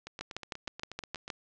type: two click trains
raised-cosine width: 0.2 ms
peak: -18 / -24 dBFS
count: 8 / 11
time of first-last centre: 0.21-1.302 / 0.07-1.279 s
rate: 6.41 / 8.27 Hz
effects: low-pass 7000 Hz 12 dB/octave